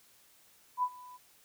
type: tone with ADSR envelope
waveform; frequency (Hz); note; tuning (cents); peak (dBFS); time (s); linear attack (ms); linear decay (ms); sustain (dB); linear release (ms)
sine; 995; B5; +13; -25; 0.77-1.18; 58; 58; -22; 24
effects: white hiss -63 dBFS RMS until 1.44 s